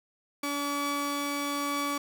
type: tone pair together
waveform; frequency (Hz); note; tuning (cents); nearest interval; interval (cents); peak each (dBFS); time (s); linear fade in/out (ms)
sawtooth; 285.9 / 1142.5; D4 / D6; -46 / -48; 2 octaves; 2398; -28; 0.43-1.98; 5
effects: none